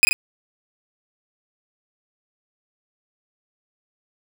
40% pulse tone with echo, 2499 Hz, D#7, 7 cents sharp, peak -7 dBFS, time 0.03-0.05 s, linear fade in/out 0 ms, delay 40 ms, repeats 2, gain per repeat -4 dB, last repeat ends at 0.13 s, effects none

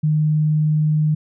sine tone, 153.2 Hz, D#3, 27 cents flat, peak -14 dBFS, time 0.03-1.15 s, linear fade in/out 10 ms, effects none

